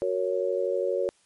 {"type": "chord", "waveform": "sine", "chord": "F# major", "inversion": "none", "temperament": "just", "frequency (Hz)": [370, 462.5, 555], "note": ["F#4", "A#4", "C#5"], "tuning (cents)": [0, -14, 2], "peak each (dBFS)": [-29, -29, -27], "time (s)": [0.02, 1.09], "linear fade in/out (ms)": 0, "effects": ["white hiss -64 dBFS RMS until 1.25 s", "MP3 48 kbps"]}